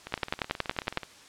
two click trains, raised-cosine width 0.3 ms, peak -10 / -21 dBFS, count 10 / 19, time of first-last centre 0.14-0.973 / 0.07-1.033 s, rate 10.8 / 18.7 Hz, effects white hiss -52 dBFS RMS until 1.28 s + low-pass 7000 Hz 12 dB/octave

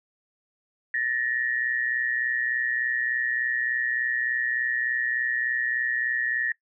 sine tone pair together, 1756.6 / 1880 Hz, A6 / A#6, -3 / +14 cents, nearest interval minor second, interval 117 cents, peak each -27 dBFS, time 0.94-6.52 s, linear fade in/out 2 ms, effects noise-tail reverb RT60 0.1 s tail -20 dB re dry

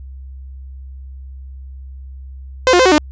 sawtooth tone with pitch steps, 514 / 355.3 / 516 / 371.7 / 301.9 Hz, C5 / F4 / C5 / F#4 / D4, -31 / +30 / -24 / +8 / +48 cents, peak -4 dBFS, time 2.67-2.98 s, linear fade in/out 0 ms, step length 62 ms, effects added 66 Hz sine -30 dBFS peak until 3.11 s + resampled to 16000 Hz

